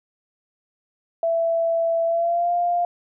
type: tone with pitch glide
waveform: sine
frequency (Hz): 665 to 699.7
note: E5 to F5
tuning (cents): +15 to +3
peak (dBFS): -18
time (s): 1.23-2.85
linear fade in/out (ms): 2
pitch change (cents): +88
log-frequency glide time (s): 2.05-2.52
effects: none